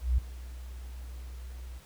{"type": "tone with ADSR envelope", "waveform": "sine", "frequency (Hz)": 61.74, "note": "B1", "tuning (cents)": 0, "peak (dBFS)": -20, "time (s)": [0, 1.8], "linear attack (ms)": 180, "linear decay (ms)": 6, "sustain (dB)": -19, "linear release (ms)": 24, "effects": ["pink hiss -56 dBFS RMS until 1.85 s"]}